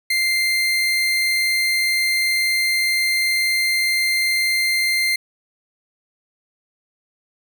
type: tone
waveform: 30% pulse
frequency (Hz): 2093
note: C7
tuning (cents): 0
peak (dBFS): -14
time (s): 0.1-5.16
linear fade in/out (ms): 5
effects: none